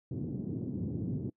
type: band-pass noise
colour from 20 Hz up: pink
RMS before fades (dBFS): -36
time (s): 0.11-1.3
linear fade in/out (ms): 5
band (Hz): 110 to 310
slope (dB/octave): 24
effects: noise-tail reverb RT60 0.1 s tail -23 dB re dry